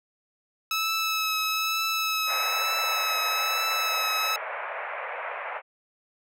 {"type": "tone with vibrato", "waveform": "15% pulse", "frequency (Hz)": 1300, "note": "E6", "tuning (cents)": -24, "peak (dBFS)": -18, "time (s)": [0.71, 4.36], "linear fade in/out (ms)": 2, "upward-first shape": "triangle", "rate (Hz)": 1.1, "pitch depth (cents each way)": 22}
{"type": "band-pass noise", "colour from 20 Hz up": "pink", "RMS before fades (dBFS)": -34, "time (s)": [2.26, 5.62], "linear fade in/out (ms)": 50, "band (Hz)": [530, 2400], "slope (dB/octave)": 48}
{"effects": []}